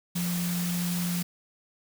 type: tone in noise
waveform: sine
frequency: 175.4 Hz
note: F3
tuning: 8 cents sharp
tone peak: -27 dBFS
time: 0.15-1.23 s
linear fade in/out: 10 ms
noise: white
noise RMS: -35 dBFS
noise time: 0.15-1.23 s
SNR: +5 dB
effects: none